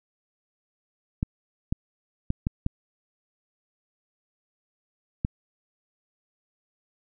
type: clicks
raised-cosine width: 5 ms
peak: -12 dBFS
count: 6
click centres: 1.229 / 1.725 / 2.304 / 2.469 / 2.664 / 5.249 s
effects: none